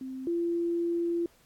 sine tone pair in turn, 261.6 / 341.3 Hz, C4 / F4, 0 / -40 cents, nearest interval perfect fourth, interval 460 cents, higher second, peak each -35 / -26 dBFS, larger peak second, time 0.01-0.27 / 0.27-1.26 s, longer second, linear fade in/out 2 ms, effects pink hiss -63 dBFS RMS until 1.45 s + AAC 64 kbps

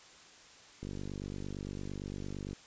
click train, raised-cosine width 3 ms, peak -28 dBFS, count 84, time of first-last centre 0.83-2.531 s, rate 48.8 Hz, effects white hiss -56 dBFS RMS until 2.66 s + resampled to 16000 Hz

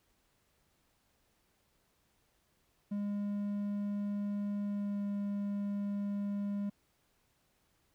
triangle tone with pitch glide, 203.9 to 202.3 Hz, G#3 to G#3, -32 to -45 cents, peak -31 dBFS, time 2.91-6.7 s, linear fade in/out 10 ms, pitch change -13 cents, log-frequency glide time 4.64-5.06 s, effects pink hiss -74 dBFS RMS until 7.94 s

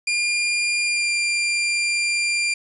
sawtooth tone with pitch glide, 2406 to 2385 Hz, D7 to D7, +41 to +26 cents, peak -16 dBFS, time 0.07-2.54 s, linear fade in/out 5 ms, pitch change -15 cents, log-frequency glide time 0.85-1.11 s, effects resampled to 24000 Hz + 8-bit

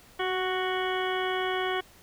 harmonic tone with a mistuned harmonic, 370 Hz, F#4, in tune, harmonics 1 / 2 / 3 / 4 / 5 / 6 / 8 / 9, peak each -30 / -33 / -35 / -36 / -37 / -38 / -39 / -40 dBFS, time 0.19-1.81 s, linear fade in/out 10 ms, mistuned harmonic 1, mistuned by +17 cents, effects pink hiss -55 dBFS RMS until 2.02 s

